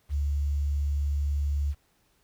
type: tone with quantisation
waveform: sine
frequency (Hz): 71.8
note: D2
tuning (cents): -39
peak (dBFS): -24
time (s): 0.09-1.75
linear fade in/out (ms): 50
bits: 9
effects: pink hiss -68 dBFS RMS until 2.23 s